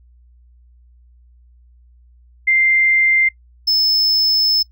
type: tone pair in turn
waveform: sine / triangle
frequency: 2093 / 5233 Hz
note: C7 / E8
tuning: 0 / -14 cents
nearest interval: octave + major third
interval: 1586 cents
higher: second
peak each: -11 dBFS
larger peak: neither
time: 2.47-3.29 / 3.67-4.63 s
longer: second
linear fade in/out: 10 ms
effects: noise-tail reverb RT60 0.1 s tail -21 dB re dry + added 60 Hz sine -46 dBFS peak until 4.71 s